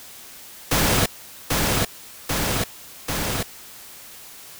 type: noise with echo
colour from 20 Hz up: pink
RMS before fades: -19 dBFS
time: 0.71-1.06 s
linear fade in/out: 5 ms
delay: 790 ms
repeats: 3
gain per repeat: -2 dB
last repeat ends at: 3.43 s
effects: white hiss -42 dBFS RMS until 4.59 s